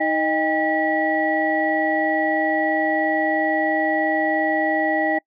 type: tone cluster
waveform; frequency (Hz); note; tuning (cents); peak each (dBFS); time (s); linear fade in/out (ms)
sine; 314.8 / 623 / 800 / 1937; D#4 / D#5 / G5 / B6; +20 / +2 / +35 / -34; -23; 0-5.19; 10
effects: noise-tail reverb RT60 0.1 s tail -26 dB re dry + tanh soft clip ceiling -7 dBFS